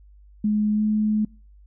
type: tone with pitch glide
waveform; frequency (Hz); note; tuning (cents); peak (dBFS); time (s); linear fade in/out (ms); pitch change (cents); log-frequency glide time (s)
sine; 211.1 to 213.6; G#3 to G#3; +29 to +49; -18; 0.44-1.25; 5; +20; 0.74-0.82
effects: noise-tail reverb RT60 0.4 s tail -26 dB re dry + added 50 Hz sine -47 dBFS peak until 1.66 s